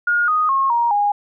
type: tone with pitch steps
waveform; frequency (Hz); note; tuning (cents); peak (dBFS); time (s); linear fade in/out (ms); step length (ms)
sine; 1428 / 1243.1 / 1082.2 / 942.1 / 820.2; F6 / D#6 / C#6 / A#5 / G#5; +38 / -2 / -42 / +18 / -22; -14; 0.07-1.12; 5; 210
effects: none